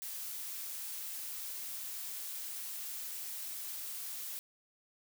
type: noise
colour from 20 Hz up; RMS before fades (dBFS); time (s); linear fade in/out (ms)
blue; -42; 0.02-4.39; 0
effects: none